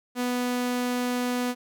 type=tone; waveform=sawtooth; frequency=246.9 Hz; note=B3; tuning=in tune; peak=-21 dBFS; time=0.15-1.55 s; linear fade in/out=50 ms; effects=none